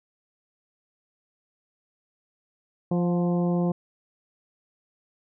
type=harmonic tone with a mistuned harmonic; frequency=174.61 Hz; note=F3; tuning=in tune; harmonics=1 / 2 / 3 / 4 / 5 / 6; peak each=-22 / -29 / -32 / -36 / -41 / -43 dBFS; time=2.91-3.72 s; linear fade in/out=5 ms; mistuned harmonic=4; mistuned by=+31 cents; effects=none